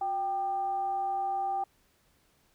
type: tone with frequency modulation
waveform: sine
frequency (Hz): 784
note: G5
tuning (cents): 0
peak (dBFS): -28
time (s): 0.01-1.64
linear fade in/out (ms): 5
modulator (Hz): 420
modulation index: 0.28
effects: pink hiss -68 dBFS RMS until 2.54 s